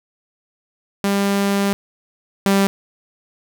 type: tone pair in turn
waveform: sawtooth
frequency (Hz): 199.2 / 196.8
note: G3 / G3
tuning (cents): +28 / +7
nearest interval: unison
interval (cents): 21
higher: first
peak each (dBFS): -12 / -9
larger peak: second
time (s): 1.04-1.73 / 2.46-2.67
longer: first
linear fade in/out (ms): 0
effects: 8-bit